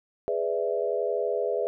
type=chord; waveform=sine; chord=E dominant seventh; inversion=first; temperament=equal with one note detuned; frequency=415.3 / 496.5 / 587.3 / 659.3 Hz; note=G#4 / B4 / D5 / E5; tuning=0 / +9 / 0 / 0 cents; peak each=-29 / -29 / -32 / -31 dBFS; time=0.28-1.67 s; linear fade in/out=0 ms; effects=none